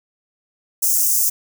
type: high-pass noise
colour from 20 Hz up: white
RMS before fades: -17 dBFS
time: 0.82-1.3 s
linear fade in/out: 10 ms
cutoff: 5700 Hz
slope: 48 dB/octave
effects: none